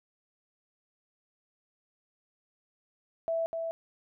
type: tone with echo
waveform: sine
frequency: 659.3 Hz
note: E5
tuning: in tune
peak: -27 dBFS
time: 3.28-3.46 s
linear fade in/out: 0 ms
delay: 250 ms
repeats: 1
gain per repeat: -4 dB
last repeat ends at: 3.71 s
effects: none